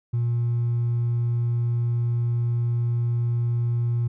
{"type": "tone with hard clipping", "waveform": "triangle", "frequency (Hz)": 118.7, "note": "A#2", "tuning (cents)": 32, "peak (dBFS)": -20, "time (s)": [0.13, 4.08], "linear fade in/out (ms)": 10, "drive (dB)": 2, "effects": []}